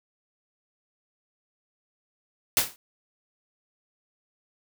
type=noise with exponential decay; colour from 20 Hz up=white; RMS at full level=-17 dBFS; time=2.57-2.76 s; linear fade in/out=1 ms; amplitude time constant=40 ms; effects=none